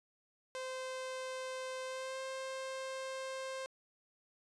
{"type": "tone with pitch glide", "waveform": "sawtooth", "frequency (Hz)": [518, 527.7], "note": ["C5", "C5"], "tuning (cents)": [-17, 15], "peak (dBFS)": -36, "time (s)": [0.55, 3.66], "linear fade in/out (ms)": 0, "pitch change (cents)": 32, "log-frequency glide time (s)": [1.85, 2.2], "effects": ["resampled to 22050 Hz"]}